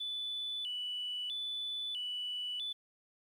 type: tone with vibrato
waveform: sine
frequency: 3213 Hz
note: G7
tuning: 42 cents sharp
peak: -35 dBFS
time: 0-2.73 s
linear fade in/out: 10 ms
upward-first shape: square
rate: 0.77 Hz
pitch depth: 140 cents each way
effects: tanh soft clip ceiling -31 dBFS + 11-bit